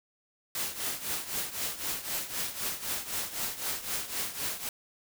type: noise with tremolo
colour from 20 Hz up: white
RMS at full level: -31 dBFS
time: 0.55-4.69 s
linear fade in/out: 2 ms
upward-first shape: triangle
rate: 3.9 Hz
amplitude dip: 80%
effects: none